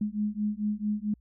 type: beating tone pair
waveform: sine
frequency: 207.7 / 212.2 Hz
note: G#3 / G#3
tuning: 0 / +38 cents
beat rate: 4.5 Hz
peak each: -30 dBFS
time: 0.01-1.14 s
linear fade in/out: 5 ms
effects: added 60 Hz sine -58 dBFS peak until 1.2 s